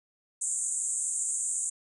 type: band-pass noise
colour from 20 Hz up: white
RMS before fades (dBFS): -31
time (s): 0.41-1.7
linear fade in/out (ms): 10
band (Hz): 6900 to 9100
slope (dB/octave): 96
effects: none